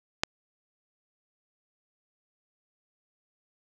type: click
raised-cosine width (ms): 0.2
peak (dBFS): -6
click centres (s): 0.235
effects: none